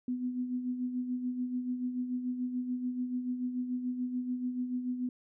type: tone with tremolo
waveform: sine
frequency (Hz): 249.7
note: B3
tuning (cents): +19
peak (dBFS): -29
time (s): 0.08-5.09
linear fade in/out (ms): 2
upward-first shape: sine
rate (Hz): 6.9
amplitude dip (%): 55
effects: none